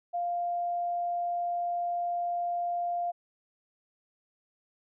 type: tone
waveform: sine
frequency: 698.5 Hz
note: F5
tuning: in tune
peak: -28 dBFS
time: 0.13-3.12 s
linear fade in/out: 20 ms
effects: none